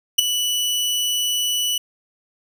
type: tone with ADSR envelope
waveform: sawtooth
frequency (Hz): 2960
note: F#7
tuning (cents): 0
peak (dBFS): -4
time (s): 0.18-1.78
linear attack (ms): 11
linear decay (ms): 8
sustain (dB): -12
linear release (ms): 5
effects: none